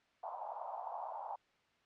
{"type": "band-pass noise", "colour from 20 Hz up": "white", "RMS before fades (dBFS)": -44, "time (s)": [0.23, 1.36], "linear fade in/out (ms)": 5, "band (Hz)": [670, 950], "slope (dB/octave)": 48, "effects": ["white hiss -72 dBFS RMS until 1.85 s", "low-pass 3000 Hz 12 dB/octave"]}